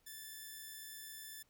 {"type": "tone", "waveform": "5% pulse", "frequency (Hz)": 1754, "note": "A6", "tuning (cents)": -6, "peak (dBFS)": -37, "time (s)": [0.06, 1.43], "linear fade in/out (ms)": 10, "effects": ["pink hiss -75 dBFS RMS until 1.49 s"]}